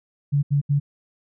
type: tone bursts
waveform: sine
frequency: 142.9 Hz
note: D3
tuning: 47 cents flat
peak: -16 dBFS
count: 3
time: 0.32-0.8 s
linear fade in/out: 20 ms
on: 110 ms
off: 75 ms
effects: none